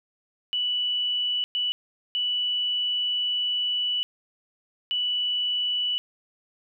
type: tone bursts at uneven times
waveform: sine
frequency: 2960 Hz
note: F#7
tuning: in tune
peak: -23 dBFS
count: 4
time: 0.53-1.44 / 1.55-1.72 / 2.15-4.03 / 4.91-5.98 s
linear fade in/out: 0 ms
effects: none